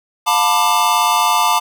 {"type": "chord", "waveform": "square", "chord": "B half-diminished seventh", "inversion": "second", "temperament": "just", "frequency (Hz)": [711.2, 889, 987.8, 1185.3], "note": ["F5", "A5", "B5", "D6"], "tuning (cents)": [31, 18, 0, 16], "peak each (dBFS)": [-22, -17, -19, -18], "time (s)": [0.26, 1.6], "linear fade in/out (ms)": 20, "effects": []}